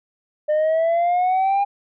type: exponential sweep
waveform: sine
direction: up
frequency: 601 to 810 Hz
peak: -13 dBFS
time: 0.48-1.65 s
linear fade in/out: 20 ms
effects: tanh soft clip ceiling -15 dBFS